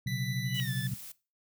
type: chord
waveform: sine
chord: B suspended second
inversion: none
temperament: equal with one note detuned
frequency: 123.47 / 135.97 / 185 Hz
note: B2 / C#3 / F#3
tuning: 0 / -33 / 0 cents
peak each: -34 / -34 / -37 dBFS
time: 0.06-0.94 s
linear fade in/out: 5 ms
type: tone with pitch glide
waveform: 25% pulse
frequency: 1983 to 1746.4 Hz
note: B6 to A6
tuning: +7 to -13 cents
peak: -34 dBFS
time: 0.07-0.87 s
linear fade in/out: 2 ms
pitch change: -220 cents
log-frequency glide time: 0.57-0.71 s
type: tone with exponential growth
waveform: sine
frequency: 2960 Hz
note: F#7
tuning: in tune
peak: -27 dBFS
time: 0.45-0.6 s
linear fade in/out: 0 ms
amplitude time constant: 32 ms
type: noise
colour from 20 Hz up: blue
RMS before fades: -45 dBFS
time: 0.54-1.12 s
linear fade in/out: 5 ms
effects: noise-tail reverb RT60 0.3 s tail -19 dB re dry